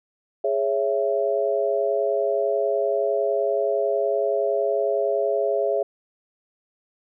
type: chord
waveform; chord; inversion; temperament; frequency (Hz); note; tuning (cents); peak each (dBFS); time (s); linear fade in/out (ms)
sine; C# minor; second; just; 415.8 / 554.4 / 665.2; G#4 / C#5 / E5; +2 / 0 / +16; -24; 0.44-5.83; 5
effects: none